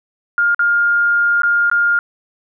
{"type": "tone with dropouts", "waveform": "sine", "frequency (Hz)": 1411, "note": "F6", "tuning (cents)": 17, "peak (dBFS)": -11, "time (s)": [0.38, 1.99], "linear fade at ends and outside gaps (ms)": 1, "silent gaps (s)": [[0.546, 0.593], [1.42, 1.433], [1.699, 1.714]], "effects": []}